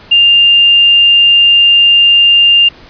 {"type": "tone", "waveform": "sine", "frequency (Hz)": 2800, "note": "F7", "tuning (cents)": 4, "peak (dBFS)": -3, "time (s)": [0.11, 2.69], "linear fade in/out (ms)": 10, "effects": ["pink hiss -37 dBFS RMS until 2.89 s", "resampled to 11025 Hz"]}